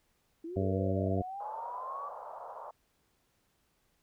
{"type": "linear sweep", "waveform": "sine", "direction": "up", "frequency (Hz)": [317.4, 1163], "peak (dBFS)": -38, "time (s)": [0.44, 2.09], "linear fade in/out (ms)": 5}
{"type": "harmonic tone", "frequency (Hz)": 95.7, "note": "G2", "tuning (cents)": -41, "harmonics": [1, 2, 3, 4, 5, 6, 7], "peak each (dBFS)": [-32, -35, -37, -38, -39, -40, -40], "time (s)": [0.56, 1.22], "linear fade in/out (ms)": 5}
{"type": "band-pass noise", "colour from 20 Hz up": "white", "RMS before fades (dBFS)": -45, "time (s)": [1.4, 2.71], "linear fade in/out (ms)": 5, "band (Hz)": [520, 1100], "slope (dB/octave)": 48}
{"effects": ["pink hiss -74 dBFS RMS until 4.02 s"]}